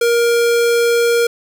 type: tone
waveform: square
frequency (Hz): 470.4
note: A#4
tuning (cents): +16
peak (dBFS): -12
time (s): 0.01-1.27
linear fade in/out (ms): 5
effects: none